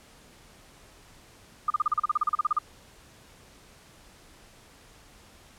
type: tone bursts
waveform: sine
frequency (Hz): 1217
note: D#6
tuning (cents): -39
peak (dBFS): -20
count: 16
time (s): 1.68-2.588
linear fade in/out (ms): 5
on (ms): 23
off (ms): 36
effects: pink hiss -54 dBFS RMS until 5.58 s + low-pass 11000 Hz 12 dB/octave